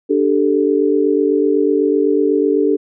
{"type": "chord", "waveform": "sine", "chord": "D suspended fourth", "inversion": "none", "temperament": "equal", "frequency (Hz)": [293.7, 392, 440], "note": ["D4", "G4", "A4"], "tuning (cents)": [0, 0, 0], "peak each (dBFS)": -16, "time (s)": [0.09, 2.77], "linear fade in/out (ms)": 20, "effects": []}